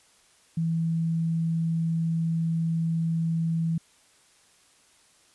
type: tone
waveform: sine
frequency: 164.3 Hz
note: E3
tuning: 5 cents flat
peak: -23 dBFS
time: 0.57-3.78 s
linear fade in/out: 5 ms
effects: white hiss -60 dBFS RMS until 5.34 s + resampled to 24000 Hz